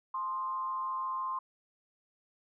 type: tone with frequency modulation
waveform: sine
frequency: 1049 Hz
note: C6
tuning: 4 cents sharp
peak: -32 dBFS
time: 0.14-1.39 s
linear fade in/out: 5 ms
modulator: 179 Hz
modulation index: 0.39
effects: none